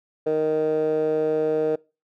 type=tone with band-pass filter; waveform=15% pulse; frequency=155.4 Hz; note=D#3; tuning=2 cents flat; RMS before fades=-22 dBFS; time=0.26-1.76 s; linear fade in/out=10 ms; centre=500 Hz; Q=4.4; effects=noise-tail reverb RT60 0.3 s tail -24 dB re dry